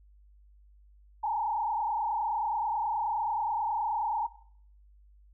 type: tone with frequency modulation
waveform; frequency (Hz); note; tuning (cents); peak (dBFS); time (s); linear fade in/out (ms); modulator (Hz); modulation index
sine; 879; A5; -2; -27; 1.23-4.27; 10; 29.4; 2.1
effects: noise-tail reverb RT60 0.6 s tail -18 dB re dry + added 50 Hz sine -55 dBFS peak until 5.33 s